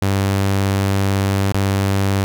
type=tone with dropouts; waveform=sawtooth; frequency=98 Hz; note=G2; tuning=in tune; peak=-11 dBFS; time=0.02-2.24 s; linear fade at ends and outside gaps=0 ms; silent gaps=1.522-1.545 s; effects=none